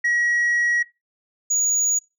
sine tone pair in turn, 1910 / 6806 Hz, A#6 / G#8, +42 / +41 cents, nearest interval octave + minor seventh, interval 2199 cents, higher second, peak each -15 dBFS, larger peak neither, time 0.04-0.83 / 1.5-1.99 s, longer first, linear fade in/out 10 ms, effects noise-tail reverb RT60 0.2 s tail -19 dB re dry + tanh soft clip ceiling -16 dBFS

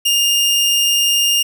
sawtooth tone, 2819 Hz, F7, 16 cents sharp, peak -9 dBFS, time 0.05-1.43 s, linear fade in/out 10 ms, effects none

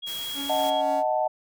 sine tone, 3300 Hz, G#7, 12 cents flat, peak -31 dBFS, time 0.02-0.82 s, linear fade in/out 20 ms
white noise, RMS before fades -38 dBFS, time 0.06-0.71 s, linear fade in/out 20 ms
45% pulse tone with tremolo, 280 Hz, C#4, 18 cents sharp, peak -32 dBFS, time 0.34-1.04 s, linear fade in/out 50 ms, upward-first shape triangle, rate 3.9 Hz, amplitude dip 40%
sine chord, D# diminished, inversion none, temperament equal, 622.3 / 740 / 880 Hz, D#5 / F#5 / A5, 0 / 0 / 0 cents, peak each -25 / -26 / -27 dBFS, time 0.49-1.28 s, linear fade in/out 10 ms
effects none

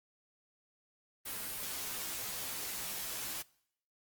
white noise with comb filter, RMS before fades -40 dBFS, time 1.25-3.43 s, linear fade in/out 20 ms, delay 13 ms, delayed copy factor -0.6, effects noise-tail reverb RT60 0.7 s tail -23 dB re dry + Opus 32 kbps

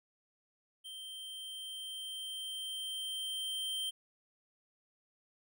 square tone with level ramp, 3136 Hz, G7, in tune, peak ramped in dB -45 to -35 dBFS, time 0.84-3.91 s, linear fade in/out 20 ms, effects none

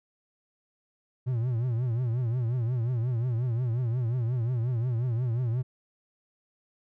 triangle tone with vibrato, 120.4 Hz, B2, 44 cents flat, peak -23 dBFS, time 1.26-5.63 s, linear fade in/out 20 ms, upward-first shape triangle, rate 5.6 Hz, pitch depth 150 cents each way, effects none

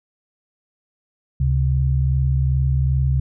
sine tone pair together, 70.59 / 133.1 Hz, C#2 / C3, +32 / +30 cents, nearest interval major seventh, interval 1098 cents, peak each -18 / -18 dBFS, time 1.4-3.2 s, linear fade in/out 5 ms, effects none

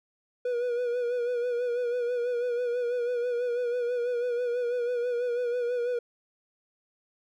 triangle tone with vibrato, 485.4 Hz, B4, 30 cents flat, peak -24 dBFS, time 0.45-5.99 s, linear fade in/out 5 ms, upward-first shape sine, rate 6.1 Hz, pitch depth 45 cents each way, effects none

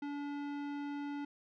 sine tone with tanh clipping, 287.2 Hz, D4, 39 cents flat, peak -40 dBFS, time 0.02-1.25 s, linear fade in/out 5 ms, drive 18 dB, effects none

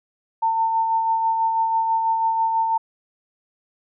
sine tone with tremolo, 900 Hz, A5, 39 cents sharp, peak -16 dBFS, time 0.42-2.78 s, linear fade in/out 10 ms, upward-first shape sine, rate 6.1 Hz, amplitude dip 35%, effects none

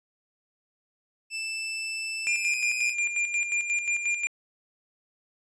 sawtooth tone with pitch glide, 2645 to 2520 Hz, E7 to D#7, +5 to +21 cents, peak -27 dBFS, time 1.3-2.95 s, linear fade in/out 50 ms, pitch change -84 cents, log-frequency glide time 2.32-2.56 s
square tone with tremolo, 2398 Hz, D7, 36 cents sharp, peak -24 dBFS, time 2.27-4.27 s, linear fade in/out 0 ms, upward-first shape square, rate 5.6 Hz, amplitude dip 55%
effects resampled to 22050 Hz

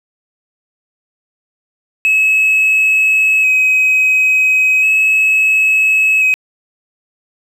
triangle tone with vibrato, 2555 Hz, D#7, 45 cents sharp, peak -6 dBFS, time 2.05-6.34 s, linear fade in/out 0 ms, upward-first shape square, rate 0.36 Hz, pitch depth 15 cents each way, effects tanh soft clip ceiling -4 dBFS + 8-bit

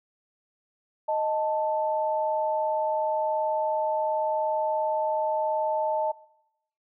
sine tone pair together, 622.3 / 881.4 Hz, D#5 / A5, 0 / +3 cents, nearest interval tritone, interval 603 cents, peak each -26 dBFS, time 1.08-6.12 s, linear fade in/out 10 ms, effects noise-tail reverb RT60 0.8 s tail -22 dB re dry

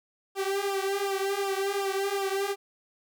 sawtooth tone with flanger, 393.6 Hz, G4, 7 cents sharp, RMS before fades -29 dBFS, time 0.35-2.56 s, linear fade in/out 50 ms, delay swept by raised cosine 0.47 to 4.27 ms, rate 2.7 Hz, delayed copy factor -1, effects none

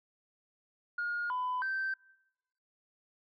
sine tone with pitch steps, 1427 / 1002 / 1556 Hz, F6 / B5 / G6, +37 / +25 / -13 cents, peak -30 dBFS, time 0.98-1.94 s, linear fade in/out 5 ms, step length 320 ms, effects noise-tail reverb RT60 1.0 s tail -25 dB re dry + tanh soft clip ceiling -28 dBFS

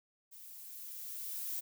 violet noise with level ramp, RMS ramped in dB -53 to -38 dBFS, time 0.31-1.61 s, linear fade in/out 20 ms, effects none

